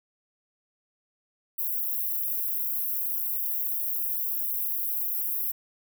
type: high-pass noise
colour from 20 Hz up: white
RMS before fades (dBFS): -29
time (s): 1.58-5.52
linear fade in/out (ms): 10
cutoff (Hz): 12000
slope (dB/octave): 48
effects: none